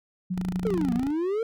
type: tone with tremolo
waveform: sine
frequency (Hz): 182.5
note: F#3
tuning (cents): -24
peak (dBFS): -24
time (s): 0.3-0.99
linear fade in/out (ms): 10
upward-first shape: triangle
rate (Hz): 12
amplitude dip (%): 55
type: tone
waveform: 5% pulse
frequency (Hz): 27.5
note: A0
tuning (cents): 0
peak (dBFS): -24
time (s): 0.34-1.11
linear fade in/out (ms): 20
type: exponential two-way sweep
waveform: triangle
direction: down then up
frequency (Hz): 466.2 to 230 to 466.2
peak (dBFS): -22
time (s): 0.65-1.43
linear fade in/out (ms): 2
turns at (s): 0.93
effects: none